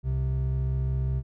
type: tone pair together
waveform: triangle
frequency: 65.36 / 130.6 Hz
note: C2 / C3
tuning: -1 / -3 cents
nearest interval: octave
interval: 1198 cents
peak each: -25 dBFS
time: 0.03-1.23 s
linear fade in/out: 50 ms
effects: none